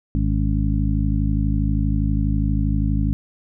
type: harmonic tone with a mistuned harmonic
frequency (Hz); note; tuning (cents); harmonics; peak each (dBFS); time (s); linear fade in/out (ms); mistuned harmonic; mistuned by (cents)
52.4; G#1; +16; 1 / 2 / 3 / 4 / 5; -20 / -23 / -25 / -26 / -27; 0.15-3.13; 0; 5; +120
effects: none